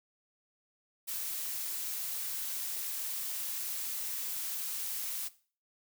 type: noise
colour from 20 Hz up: blue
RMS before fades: -37 dBFS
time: 1.07-5.29 s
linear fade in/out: 20 ms
effects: noise-tail reverb RT60 0.4 s tail -17 dB re dry